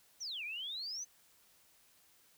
sine exponential two-way sweep, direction down then up, 6272 to 2321 to 6272 Hz, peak -39 dBFS, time 0.2-1.05 s, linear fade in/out 20 ms, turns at 0.44 s, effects white hiss -67 dBFS RMS until 2.37 s

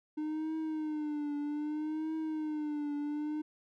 triangle tone with vibrato, 303.8 Hz, D#4, 41 cents flat, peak -31 dBFS, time 0.17-3.42 s, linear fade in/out 10 ms, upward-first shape triangle, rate 0.63 Hz, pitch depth 82 cents each way, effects none

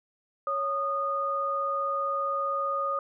sine tone pair together, 554.4 / 1230.3 Hz, C#5 / D#6, 0 / -20 cents, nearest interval octave + major second, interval 1380 cents, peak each -32 / -27 dBFS, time 0.47-2.99 s, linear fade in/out 2 ms, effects none

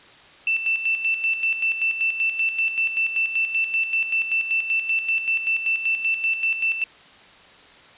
sine tone with tremolo, 2668 Hz, E7, 20 cents sharp, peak -18 dBFS, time 0.47-6.84 s, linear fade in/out 2 ms, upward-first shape square, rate 5.2 Hz, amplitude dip 60%, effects white hiss -48 dBFS RMS until 7.97 s + resampled to 8000 Hz

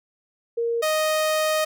sine / sawtooth tone pair in turn, 466.2 / 622.3 Hz, A#4 / D#5, 0 / 0 cents, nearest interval perfect fourth, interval 500 cents, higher second, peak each -21 / -16 dBFS, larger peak second, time 0.57-0.82 / 0.82-1.65 s, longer second, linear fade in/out 10 ms, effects none

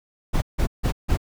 brown noise bursts, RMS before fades -19 dBFS, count 4, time 0.33-1.174 s, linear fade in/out 20 ms, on 91 ms, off 160 ms, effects none

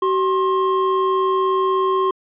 triangle tone pair together, 379.8 / 1063 Hz, F#4 / C6, +45 / +27 cents, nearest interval octave + tritone, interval 1782 cents, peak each -16 / -17 dBFS, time 0.02-2.11 s, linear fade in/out 5 ms, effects resampled to 8000 Hz

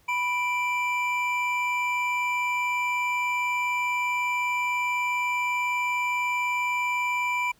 triangle tone pair together, 987.6 / 2349 Hz, B5 / D7, 0 / 0 cents, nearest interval octave + minor third, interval 1500 cents, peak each -25 dBFS, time 0.08-7.52 s, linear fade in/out 10 ms, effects pink hiss -62 dBFS RMS until 7.59 s

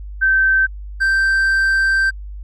sine / triangle tone pair in turn, 1550 / 1564.4 Hz, G6 / G6, -20 / -4 cents, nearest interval unison, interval 16 cents, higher second, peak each -11 dBFS, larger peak neither, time 0.21-0.67 / 1-2.11 s, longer second, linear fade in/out 20 ms, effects added 50 Hz sine -28 dBFS peak until 2.43 s + resampled to 24000 Hz

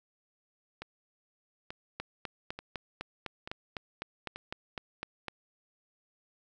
two click trains, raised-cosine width 0.3 ms, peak -20 / -24 dBFS, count 14 / 5, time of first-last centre 2-5.283 / 0.82-4.36 s, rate 3.96 / 1.13 Hz, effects none

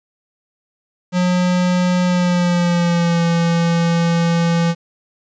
square tone with pitch glide, 180 to 168.92 Hz, F#3 to E3, -47 to +43 cents, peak -14 dBFS, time 1.12-4.75 s, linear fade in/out 50 ms, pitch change -110 cents, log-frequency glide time 2.05-3.24 s, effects resampled to 16000 Hz + 8-bit

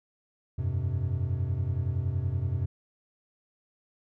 triangle chord, F suspended second, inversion none, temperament equal with one note detuned, 87.31 / 98 / 128.34 Hz, F2 / G2 / C3, 0 / 0 / -33 cents, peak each -29 dBFS, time 0.58-2.66 s, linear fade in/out 10 ms, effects none

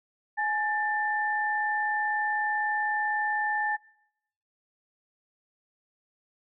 sine tone pair together, 842 / 1778 Hz, G#5 / A6, +24 / +18 cents, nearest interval octave + minor second, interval 1294 cents, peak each -28 dBFS, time 0.37-3.77 s, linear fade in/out 20 ms, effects noise-tail reverb RT60 0.8 s tail -24 dB re dry

